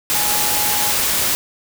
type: tone in noise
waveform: sine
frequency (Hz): 836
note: G#5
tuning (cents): +11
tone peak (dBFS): -26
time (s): 0.15-0.92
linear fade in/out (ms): 0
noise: white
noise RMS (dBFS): -18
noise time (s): 0.1-1.35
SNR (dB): -11
effects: none